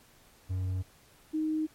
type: tone pair in turn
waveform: triangle / sine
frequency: 93 / 311.8 Hz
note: F#2 / D#4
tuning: +9 / +4 cents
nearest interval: octave + major sixth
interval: 2095 cents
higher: second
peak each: -27 dBFS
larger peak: neither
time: 0.49-0.83 / 1.33-1.67 s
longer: neither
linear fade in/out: 20 ms
effects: pink hiss -60 dBFS RMS until 1.74 s + MP3 64 kbps